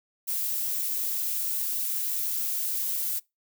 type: noise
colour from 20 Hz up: violet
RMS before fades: -29 dBFS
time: 0.27-3.2 s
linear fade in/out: 20 ms
effects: noise-tail reverb RT60 0.2 s tail -23 dB re dry